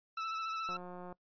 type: tone with vibrato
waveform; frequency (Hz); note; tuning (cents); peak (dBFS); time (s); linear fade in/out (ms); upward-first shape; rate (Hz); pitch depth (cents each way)
40% pulse; 1318.5; E6; 0; -35; 0.17-0.77; 5; triangle; 14; 26
type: click train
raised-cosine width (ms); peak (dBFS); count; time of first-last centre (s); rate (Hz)
1; -34; 79; 0.69-1.126; 179
effects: noise-tail reverb RT60 0.1 s tail -22 dB re dry + resampled to 11025 Hz